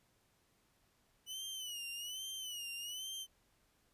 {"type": "tone with vibrato", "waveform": "sawtooth", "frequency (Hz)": 2960, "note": "F#7", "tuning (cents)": 0, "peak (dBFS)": -39, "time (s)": [1.26, 3.27], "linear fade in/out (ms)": 50, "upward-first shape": "sine", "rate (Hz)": 1.2, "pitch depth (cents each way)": 110, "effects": ["pink hiss -74 dBFS RMS until 3.93 s", "resampled to 32000 Hz"]}